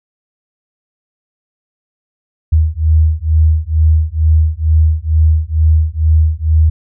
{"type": "beating tone pair", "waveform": "sine", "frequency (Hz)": [77.78, 79.98], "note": ["D#2", "D#2"], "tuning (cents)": [0, 48], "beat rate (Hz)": 2.2, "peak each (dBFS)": -11, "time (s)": [2.52, 6.7], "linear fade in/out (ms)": 10, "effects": []}